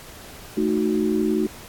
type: chord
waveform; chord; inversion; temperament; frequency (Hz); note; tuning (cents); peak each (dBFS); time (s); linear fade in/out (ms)
sine; D# diminished; second; equal; 220 / 311.1 / 370; A3 / D#4 / F#4; 0 / 0 / 0; -23; 0.57-1.47; 5
effects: pink hiss -42 dBFS RMS until 1.68 s + AAC 64 kbps